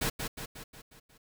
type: noise with echo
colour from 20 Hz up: pink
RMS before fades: -30 dBFS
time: 0.01-0.1 s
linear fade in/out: 10 ms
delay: 180 ms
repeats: 6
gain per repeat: -5 dB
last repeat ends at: 1.18 s
effects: none